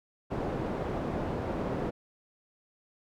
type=low-pass noise; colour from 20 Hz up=white; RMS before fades=-33 dBFS; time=0.3-1.91 s; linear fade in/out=20 ms; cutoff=530 Hz; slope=12 dB/octave; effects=none